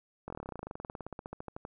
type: slowing click train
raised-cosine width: 1 ms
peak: -26 dBFS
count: 30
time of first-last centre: 0.28-1.651 s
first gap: 22 ms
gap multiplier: 1.05
effects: none